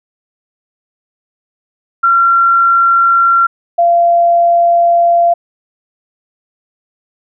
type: tone pair in turn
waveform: sine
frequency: 1369 / 687.3 Hz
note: F6 / F5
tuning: -35 / -28 cents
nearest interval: octave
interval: 1193 cents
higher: first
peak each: -6 dBFS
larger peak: neither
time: 2.03-3.47 / 3.78-5.34 s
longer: second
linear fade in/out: 10 ms
effects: none